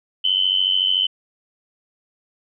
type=tone with amplitude modulation; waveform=sine; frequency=3041 Hz; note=F#7; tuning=47 cents sharp; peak=-12 dBFS; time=0.24-1.07 s; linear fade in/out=10 ms; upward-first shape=sine; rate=93.7 Hz; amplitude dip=85%; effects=none